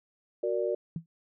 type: chord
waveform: sine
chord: Gb augmented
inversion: none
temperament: equal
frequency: 370 / 466.2 / 587.3 Hz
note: Gb4 / Bb4 / D5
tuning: 0 / 0 / 0 cents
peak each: -31 dBFS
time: 0.43-0.75 s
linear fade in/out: 5 ms
type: tone with exponential decay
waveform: sine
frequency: 164.81 Hz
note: E3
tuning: in tune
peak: -28 dBFS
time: 0.96-1.06 s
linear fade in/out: 2 ms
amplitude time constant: 20 ms
effects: none